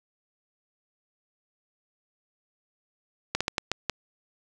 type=slowing click train; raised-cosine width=0.2 ms; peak=-8 dBFS; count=6; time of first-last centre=3.35-3.897 s; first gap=56 ms; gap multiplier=1.34; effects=none